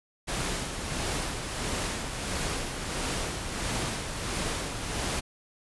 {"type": "noise with tremolo", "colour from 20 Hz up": "pink", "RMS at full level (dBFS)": -30, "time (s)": [0.27, 5.21], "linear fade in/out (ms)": 20, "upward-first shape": "sine", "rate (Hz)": 1.5, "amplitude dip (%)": 45, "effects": ["resampled to 24000 Hz"]}